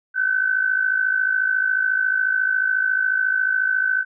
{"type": "tone with amplitude modulation", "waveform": "sine", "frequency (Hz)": 1523, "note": "F#6", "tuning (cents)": 50, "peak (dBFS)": -14, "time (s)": [0.14, 4.05], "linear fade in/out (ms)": 50, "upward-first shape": "sine", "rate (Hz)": 54.1, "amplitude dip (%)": 70, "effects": []}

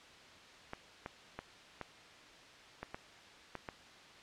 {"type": "clicks", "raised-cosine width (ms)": 0.5, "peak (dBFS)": -26, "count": 8, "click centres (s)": [0.734, 1.061, 1.39, 1.813, 2.83, 2.945, 3.553, 3.688], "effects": ["white hiss -56 dBFS RMS until 4.22 s", "low-pass 4000 Hz 12 dB/octave"]}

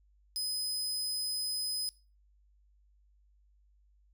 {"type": "tone", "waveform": "sawtooth", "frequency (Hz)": 5030, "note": "D#8", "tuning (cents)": 18, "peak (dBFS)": -30, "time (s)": [0.36, 1.89], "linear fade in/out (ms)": 0, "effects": ["noise-tail reverb RT60 0.3 s tail -18 dB re dry", "added 50 Hz sine -63 dBFS peak until 4.13 s"]}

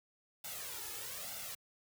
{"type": "noise with flanger", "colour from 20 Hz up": "white", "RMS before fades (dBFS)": -44, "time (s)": [0.44, 1.55], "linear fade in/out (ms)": 5, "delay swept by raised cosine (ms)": [1.4, 2.34], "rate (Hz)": 1.1, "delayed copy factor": 0.75, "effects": ["high-pass 60 Hz 12 dB/octave"]}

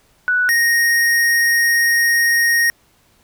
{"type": "tone pair in turn", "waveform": ["sine", "square"], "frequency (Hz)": [1480, 1864.7], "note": ["F#6", "A#6"], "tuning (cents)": [0, 0], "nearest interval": "major third", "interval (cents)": 400, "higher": "second", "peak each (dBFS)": -13, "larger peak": "neither", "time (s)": [[0.28, 0.49], [0.49, 2.7]], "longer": "second", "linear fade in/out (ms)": 0, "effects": ["pink hiss -56 dBFS RMS until 3.23 s"]}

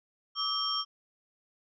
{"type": "tone cluster", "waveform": "sine", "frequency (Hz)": [1158, 1286, 3184, 5500], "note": ["D6", "E6", "G7", "F8"], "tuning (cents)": [-25, -43, 26, -27], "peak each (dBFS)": [-37, -37, -33, -32], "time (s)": [0.35, 0.85], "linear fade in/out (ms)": 50, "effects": []}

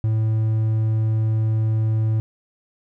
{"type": "tone", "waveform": "triangle", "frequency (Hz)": 110, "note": "A2", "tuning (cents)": 0, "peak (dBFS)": -15, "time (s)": [0.04, 2.2], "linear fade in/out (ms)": 0, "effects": []}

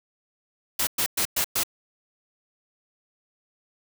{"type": "noise bursts", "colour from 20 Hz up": "white", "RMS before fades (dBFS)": -24, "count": 5, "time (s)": [0.79, 1.635], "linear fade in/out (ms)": 5, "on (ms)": 81, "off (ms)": 110, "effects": []}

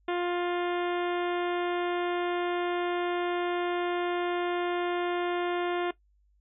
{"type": "harmonic tone", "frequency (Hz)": 352, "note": "F4", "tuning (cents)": 14, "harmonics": [1, 2, 3, 4, 5, 6, 7, 8, 9, 10], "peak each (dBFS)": [-28, -34, -38, -40, -42, -44, -45, -46, -47, -48], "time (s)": [0.08, 5.91], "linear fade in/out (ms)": 5, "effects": ["noise-tail reverb RT60 0.1 s tail -17 dB re dry", "added 50 Hz sine -63 dBFS peak until 6.4 s"]}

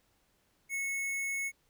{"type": "tone", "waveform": "square", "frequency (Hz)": 2196, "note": "C#7", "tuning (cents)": -17, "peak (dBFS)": -33, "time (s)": [0.69, 1.52], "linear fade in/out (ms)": 50, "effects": ["pink hiss -72 dBFS RMS until 1.69 s"]}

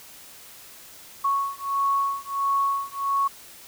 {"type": "beating tone pair", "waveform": "sine", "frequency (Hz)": [1107, 1108.5], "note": ["C#6", "C#6"], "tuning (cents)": [-3, 0], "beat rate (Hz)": 1.5, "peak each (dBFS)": -25, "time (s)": [1.24, 3.28], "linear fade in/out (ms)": 10, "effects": ["white hiss -46 dBFS RMS until 3.67 s"]}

